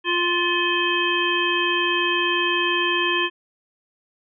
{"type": "harmonic tone with a mistuned harmonic", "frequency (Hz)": 349.2, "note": "F4", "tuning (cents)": 0, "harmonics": [1, 3, 5, 7, 9], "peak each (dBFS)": [-25, -25, -25, -25, -25], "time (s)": [0.04, 3.3], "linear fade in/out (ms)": 50, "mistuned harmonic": 7, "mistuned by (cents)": 73, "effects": []}